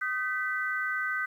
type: tone cluster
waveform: sine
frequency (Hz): 1244 / 1530 / 1977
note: D#6 / G6 / B6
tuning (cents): -1 / -42 / +1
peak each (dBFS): -35 / -30 / -34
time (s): 0.01-1.26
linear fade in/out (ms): 10
effects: 10-bit